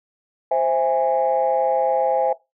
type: chord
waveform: sine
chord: C augmented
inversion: none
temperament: equal with one note detuned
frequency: 523.3 / 659.3 / 823.4 Hz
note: C5 / E5 / G#5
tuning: 0 / 0 / -15 cents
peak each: -20 dBFS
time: 0.51-2.33 s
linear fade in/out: 5 ms
effects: noise-tail reverb RT60 0.2 s tail -19 dB re dry + tanh soft clip ceiling -9 dBFS